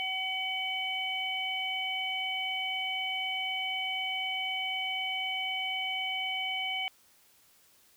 harmonic tone, 756 Hz, F#5, 37 cents sharp, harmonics 1 / 3 / 4, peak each -38 / -34 / -34 dBFS, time 0-6.88 s, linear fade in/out 0 ms, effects white hiss -63 dBFS RMS until 7.96 s

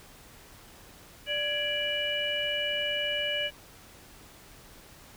harmonic tone with a mistuned harmonic, 587.3 Hz, D5, in tune, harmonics 1 / 3 / 4 / 5, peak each -34 / -35 / -35 / -30 dBFS, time 1.26-3.51 s, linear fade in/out 50 ms, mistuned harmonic 3, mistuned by -89 cents, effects pink hiss -52 dBFS RMS until 5.16 s

